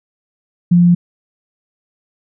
sine tone, 174.61 Hz, F3, in tune, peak -6 dBFS, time 0.71-0.95 s, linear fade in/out 10 ms, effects none

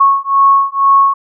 sine beating tone pair, 1100 / 1102.1 Hz, C#6 / C#6, -14 / -10 cents, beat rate 2.1 Hz, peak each -10 dBFS, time 0-1.14 s, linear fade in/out 10 ms, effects none

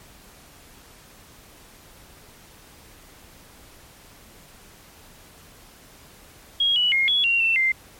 sine tone with pitch steps, 3282 / 2943 / 2140 / 3373 / 2755 / 2687 / 2089 Hz, G#7 / F#7 / C7 / G#7 / F7 / E7 / C7, -21 / -10 / +38 / +26 / -24 / +33 / -3 cents, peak -17 dBFS, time 6.6-7.72 s, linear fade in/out 5 ms, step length 160 ms, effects pink hiss -49 dBFS RMS until 7.99 s + MP3 64 kbps

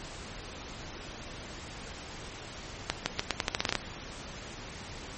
accelerating click train, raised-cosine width 0.2 ms, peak -8 dBFS, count 12, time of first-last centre 2.9-3.753 s, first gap 160 ms, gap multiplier 0.84, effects pink hiss -43 dBFS RMS until 5.17 s + MP3 32 kbps

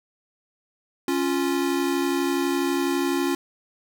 square tone pair together, 277.2 / 349.3 Hz, C#4 / F4, 0 / 0 cents, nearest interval major third, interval 400 cents, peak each -25 dBFS, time 1.08-3.35 s, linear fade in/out 2 ms, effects none

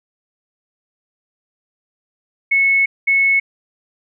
sine tone bursts at uneven times, 2198 Hz, C#7, 15 cents flat, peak -11 dBFS, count 2, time 2.51-2.86 / 3.07-3.4 s, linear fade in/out 10 ms, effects none

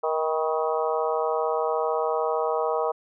harmonic tone with a mistuned harmonic, 157.7 Hz, D#3, 24 cents sharp, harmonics 3 / 4 / 5 / 6 / 7 / 8, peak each -26 / -28 / -30 / -32 / -33 / -34 dBFS, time 0.03-2.92 s, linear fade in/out 10 ms, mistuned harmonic 6, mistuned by +48 cents, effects none

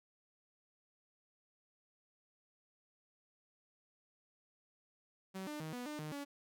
sawtooth tone with pitch steps, 190.3 / 299.4 / 157.4 / 246 / 300 / 153 / 284.2 Hz, F#3 / D4 / D#3 / B3 / D4 / D#3 / C#4, +49 / +33 / +20 / -7 / +37 / -29 / +43 cents, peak -38 dBFS, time 5.34-6.25 s, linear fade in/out 20 ms, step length 130 ms, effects none

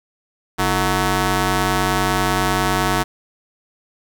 10% pulse ring-modulated tone, 194.4 Hz, G3, 14 cents flat, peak -5 dBFS, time 0.58-3.04 s, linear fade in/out 20 ms, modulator 531 Hz, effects none

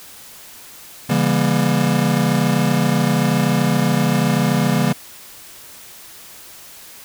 square chord, C# diminished seventh, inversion none, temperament just, 138.59 / 166.31 / 199.57 / 239.5 Hz, C#3 / E3 / G3 / Bb3, 0 / +16 / +31 / +47 cents, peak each -21 dBFS, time 1.09-4.93 s, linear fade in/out 10 ms, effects white hiss -40 dBFS RMS until 7.04 s

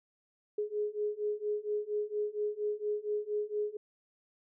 sine beating tone pair, 416.8 / 421.1 Hz, G#4 / G#4, +6 / +24 cents, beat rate 4.3 Hz, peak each -35 / -34 dBFS, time 0.58-3.77 s, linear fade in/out 5 ms, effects none

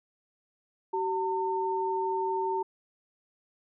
sine tone pair together, 381 / 906.2 Hz, G4 / A#5, -49 / -49 cents, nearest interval octave + minor third, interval 1500 cents, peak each -30 / -29 dBFS, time 0.93-2.63 s, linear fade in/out 10 ms, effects none

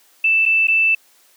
sine tone with dropouts, 2648 Hz, E7, 7 cents sharp, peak -12 dBFS, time 0.24-0.95 s, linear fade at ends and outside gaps 5 ms, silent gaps 0.455-0.46 / 0.672-0.682 s, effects white hiss -54 dBFS RMS until 1.36 s + high-pass 300 Hz 12 dB/octave

